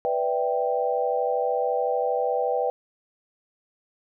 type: chord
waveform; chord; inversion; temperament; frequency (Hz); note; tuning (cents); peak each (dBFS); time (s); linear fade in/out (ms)
sine; E minor seventh; second; equal; 493.9 / 587.3 / 659.3 / 784; B4 / D5 / E5 / G5; 0 / 0 / 0 / 0; -25 / -29 / -30 / -27; 0.05-2.7; 0
effects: none